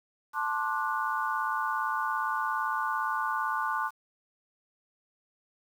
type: chord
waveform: sine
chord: D dominant seventh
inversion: second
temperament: just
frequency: 881 / 1057.2 / 1174.7 / 1468.3 Hz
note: A5 / C6 / D6 / F#6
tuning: +2 / +18 / 0 / -14 cents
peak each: -33 dBFS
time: 0.33-3.91 s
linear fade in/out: 50 ms
effects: 9-bit